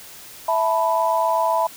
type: chord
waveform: sine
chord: E suspended fourth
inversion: none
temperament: equal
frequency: 659.3 / 880 / 987.8 Hz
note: E5 / A5 / B5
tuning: 0 / 0 / 0 cents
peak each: -21 / -23 / -20 dBFS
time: 0.48-1.67 s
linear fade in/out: 5 ms
effects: white hiss -41 dBFS RMS until 1.76 s